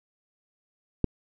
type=click; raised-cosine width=3 ms; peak=-9 dBFS; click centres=1.043 s; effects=none